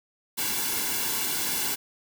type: noise with comb filter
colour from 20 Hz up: white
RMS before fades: -28 dBFS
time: 0.37-1.76 s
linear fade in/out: 20 ms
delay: 1.6 ms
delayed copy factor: -0.7
effects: none